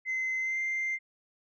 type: tone with pitch glide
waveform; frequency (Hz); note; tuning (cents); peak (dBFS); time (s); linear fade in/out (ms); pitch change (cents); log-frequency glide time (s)
sine; 2057 to 2091; C7 to C7; -30 to -2; -27; 0.05-0.99; 50; +28; 0.39-0.59
effects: tanh soft clip ceiling -26 dBFS

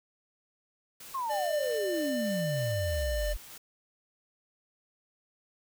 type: noise with tremolo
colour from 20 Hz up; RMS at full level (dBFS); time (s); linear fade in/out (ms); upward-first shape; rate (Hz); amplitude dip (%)
white; -47; 1-3.58; 5; square; 3.2; 25
type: exponential sweep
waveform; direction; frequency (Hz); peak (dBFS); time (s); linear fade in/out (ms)
sine; down; 1108.7 to 41.66; -30; 1.14-3.37; 10
type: tone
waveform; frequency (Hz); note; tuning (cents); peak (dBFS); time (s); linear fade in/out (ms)
square; 597; D5; +28; -32; 1.29-3.34; 20
effects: none

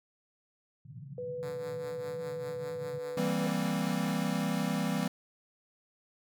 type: band-pass noise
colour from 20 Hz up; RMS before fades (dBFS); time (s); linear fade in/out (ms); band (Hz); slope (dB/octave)
white; -47; 0.85-2.99; 5; 120 to 160; 48
type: tone with pitch glide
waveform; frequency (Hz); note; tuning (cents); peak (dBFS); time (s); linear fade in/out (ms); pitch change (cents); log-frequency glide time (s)
sine; 493.9 to 498.2; B4 to B4; 0 to +15; -35; 1.18-3.47; 2; +15; 3.07-3.32
type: tone with tremolo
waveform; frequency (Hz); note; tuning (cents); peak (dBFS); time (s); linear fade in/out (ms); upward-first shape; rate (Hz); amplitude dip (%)
5% pulse; 146.83; D3; 0; -32; 1.43-4.24; 0; triangle; 5; 70
type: chord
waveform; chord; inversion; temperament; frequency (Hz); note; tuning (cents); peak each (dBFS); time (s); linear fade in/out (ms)
square; C dominant seventh; first; equal; 164.81 / 196 / 233.1 / 261.6; E3 / G3 / Bb3 / C4; 0 / 0 / 0 / 0; -35 / -34 / -37 / -37; 3.17-5.08; 5
effects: none

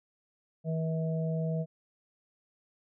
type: harmonic tone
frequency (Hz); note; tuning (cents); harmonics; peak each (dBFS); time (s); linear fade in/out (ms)
161.1; E3; -39; 1 / 3 / 4; -29 / -39 / -38; 0.64-1.66; 50
effects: none

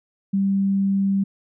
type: tone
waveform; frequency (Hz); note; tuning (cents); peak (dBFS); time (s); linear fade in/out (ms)
sine; 196; G3; 0; -17; 0.33-1.24; 10
effects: none

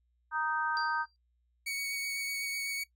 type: harmonic tone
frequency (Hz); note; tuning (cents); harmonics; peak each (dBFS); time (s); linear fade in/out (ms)
311.1; D#4; 0; 3 / 4 / 5; -33 / -35 / -33; 0.31-1.06; 50
type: tone with exponential decay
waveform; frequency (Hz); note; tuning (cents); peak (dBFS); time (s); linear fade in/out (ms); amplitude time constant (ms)
sine; 4730; D8; +12; -35; 0.77-1.16; 0; 83
type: tone with vibrato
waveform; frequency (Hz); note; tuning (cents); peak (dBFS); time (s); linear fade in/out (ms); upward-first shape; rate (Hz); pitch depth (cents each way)
sawtooth; 2235; C#7; +14; -30; 1.66-2.84; 10; triangle; 8; 15
effects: noise-tail reverb RT60 0.1 s tail -18 dB re dry + added 60 Hz sine -70 dBFS peak until 2.95 s

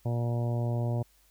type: harmonic tone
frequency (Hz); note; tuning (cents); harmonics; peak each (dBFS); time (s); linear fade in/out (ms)
118.9; A#2; +35; 1 / 2 / 3 / 4 / 5 / 6 / 7 / 8; -27 / -38 / -40 / -43 / -39 / -44 / -48 / -50; 0.05-1.03; 10
effects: added 50 Hz sine -65 dBFS peak until 1.3 s + white hiss -65 dBFS RMS until 1.3 s

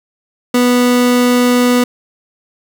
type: tone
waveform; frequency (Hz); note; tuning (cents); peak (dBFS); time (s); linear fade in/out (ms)
30% pulse; 246.1; B3; -6; -6; 0.54-1.84; 5
effects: none

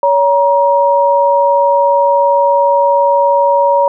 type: tone pair together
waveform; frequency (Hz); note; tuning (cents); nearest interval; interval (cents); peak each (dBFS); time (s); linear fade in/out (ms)
sine; 564 / 946.8; C#5 / A#5; +30 / +27; major sixth; 897; -10; 0.03-3.88; 2
effects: none

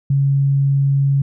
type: tone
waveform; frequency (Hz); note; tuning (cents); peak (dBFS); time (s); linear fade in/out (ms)
sine; 138.59; C#3; 0; -12; 0.1-1.22; 5
effects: none

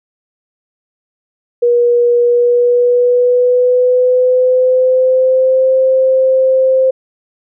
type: tone with pitch glide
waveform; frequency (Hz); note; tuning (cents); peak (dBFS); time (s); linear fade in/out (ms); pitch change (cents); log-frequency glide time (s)
sine; 480 to 523.4; B4 to C5; -49 to 0; -7; 1.62-6.91; 10; +149; 2.2-5.73
effects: none

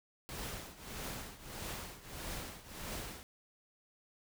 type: noise with tremolo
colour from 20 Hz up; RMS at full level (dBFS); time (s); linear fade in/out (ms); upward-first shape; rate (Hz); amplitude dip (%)
pink; -41; 0.29-3.23; 0; triangle; 1.6; 85
effects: none

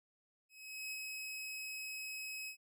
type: tone with ADSR envelope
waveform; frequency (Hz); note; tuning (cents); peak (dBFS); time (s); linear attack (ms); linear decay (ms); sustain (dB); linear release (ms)
sawtooth; 2555; D#7; +45; -37; 0.49-2.57; 430; 33; -2; 90
effects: none

